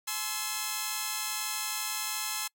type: chord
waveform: 5% pulse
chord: Ab augmented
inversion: none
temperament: equal with one note detuned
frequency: 851.5 / 1046.5 / 1318.5 Hz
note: Ab5 / C6 / E6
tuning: +43 / 0 / 0 cents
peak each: -24 dBFS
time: 0.07-2.48 s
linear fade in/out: 10 ms
effects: noise-tail reverb RT60 0.1 s tail -26 dB re dry